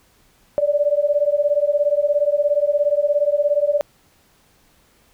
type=beating tone pair; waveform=sine; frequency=575 / 592 Hz; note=D5 / D5; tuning=-37 / +14 cents; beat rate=17 Hz; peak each=-18 dBFS; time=0.58-3.81 s; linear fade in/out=0 ms; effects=pink hiss -57 dBFS RMS until 5.13 s